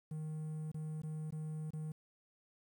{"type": "tone with dropouts", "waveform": "triangle", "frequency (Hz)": 155.56, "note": "D#3", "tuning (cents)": 0, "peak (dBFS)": -37, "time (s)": [0.11, 1.92], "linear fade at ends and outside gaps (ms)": 5, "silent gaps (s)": [[0.717, 0.743], [1.019, 1.033], [1.307, 1.323], [1.706, 1.733]], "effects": ["11-bit"]}